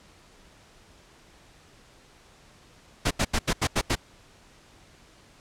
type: noise bursts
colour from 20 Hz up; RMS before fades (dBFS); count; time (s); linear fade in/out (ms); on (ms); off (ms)
pink; -23; 7; 3.05-3.955; 10; 59; 82
effects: pink hiss -55 dBFS RMS until 5.4 s + low-pass 8000 Hz 12 dB/octave